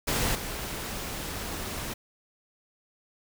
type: noise with level steps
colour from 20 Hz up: pink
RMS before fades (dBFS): -27 / -35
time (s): 0.07-1.94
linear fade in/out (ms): 10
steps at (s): 0.35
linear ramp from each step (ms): 2
effects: none